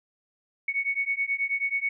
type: beating tone pair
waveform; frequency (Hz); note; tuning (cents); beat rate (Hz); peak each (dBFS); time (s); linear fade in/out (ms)
sine; 2217 / 2226.3; C#7 / C#7; 0 / +7; 9.3; -28; 0.68-1.89; 5
effects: none